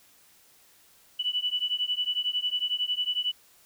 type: beating tone pair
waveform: sine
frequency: 2960 / 2971 Hz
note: F#7 / F#7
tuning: 0 / +6 cents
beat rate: 11 Hz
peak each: -29 dBFS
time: 1.19-3.32 s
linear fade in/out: 10 ms
effects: white hiss -59 dBFS RMS until 3.65 s